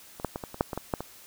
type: clicks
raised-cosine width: 1 ms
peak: -26 / -13 / -18 / -21 / -25 / -8 / -18 / -17 / -12 / -19 dBFS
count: 10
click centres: 0.199 / 0.247 / 0.359 / 0.438 / 0.544 / 0.609 / 0.732 / 0.776 / 0.938 / 1.006 s
effects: white hiss -51 dBFS RMS until 1.26 s